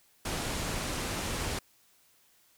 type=low-pass noise; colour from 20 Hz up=pink; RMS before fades=-34 dBFS; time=0.25-1.59 s; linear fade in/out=5 ms; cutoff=11000 Hz; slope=24 dB/octave; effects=white hiss -65 dBFS RMS until 2.57 s